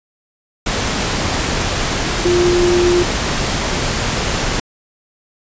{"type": "tone in noise", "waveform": "sine", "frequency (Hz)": 352.8, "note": "F4", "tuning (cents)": 18, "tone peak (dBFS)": -11, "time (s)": [2.25, 3.03], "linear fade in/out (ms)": 5, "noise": "pink", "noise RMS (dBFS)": -18, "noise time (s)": [0.66, 4.6], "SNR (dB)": 4, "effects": ["resampled to 16000 Hz"]}